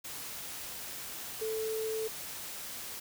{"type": "tone in noise", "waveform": "sine", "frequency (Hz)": 440, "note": "A4", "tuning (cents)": 0, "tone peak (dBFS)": -32, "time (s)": [1.41, 2.08], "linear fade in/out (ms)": 10, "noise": "white", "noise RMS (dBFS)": -42, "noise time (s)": [0.04, 3], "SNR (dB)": 7, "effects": []}